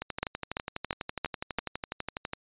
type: two click trains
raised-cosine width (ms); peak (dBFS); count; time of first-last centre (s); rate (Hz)
0.3; -17 / -12; 29 / 5; 0.02-2.334 / 0.23-1.586; 12.1 / 2.95
effects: resampled to 8000 Hz